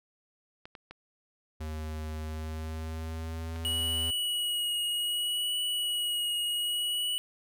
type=clicks; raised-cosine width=0.3 ms; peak=-28 dBFS; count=4; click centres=0.655 / 0.752 / 0.91 / 3.561 s
type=tone with pitch glide; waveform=square; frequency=77.9 to 82.01 Hz; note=D#2 to E2; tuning=+3 to -8 cents; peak=-35 dBFS; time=1.6-4.11 s; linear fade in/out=10 ms; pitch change=+89 cents; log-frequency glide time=2.19-3.65 s
type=tone with vibrato; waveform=square; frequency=2914 Hz; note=F#7; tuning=27 cents flat; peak=-29 dBFS; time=3.65-7.18 s; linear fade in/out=0 ms; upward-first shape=triangle; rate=0.64 Hz; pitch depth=22 cents each way
effects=none